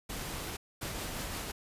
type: noise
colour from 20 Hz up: pink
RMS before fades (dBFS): -39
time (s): 0.09-0.57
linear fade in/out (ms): 10
type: noise with tremolo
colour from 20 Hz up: pink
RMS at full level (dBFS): -37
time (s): 0.81-1.52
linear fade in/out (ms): 10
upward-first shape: triangle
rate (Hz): 5.8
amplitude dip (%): 30
effects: resampled to 32000 Hz